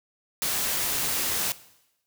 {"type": "noise", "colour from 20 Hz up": "white", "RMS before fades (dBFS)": -27, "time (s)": [0.42, 1.52], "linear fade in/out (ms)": 0, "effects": ["noise-tail reverb RT60 0.9 s tail -18 dB re dry"]}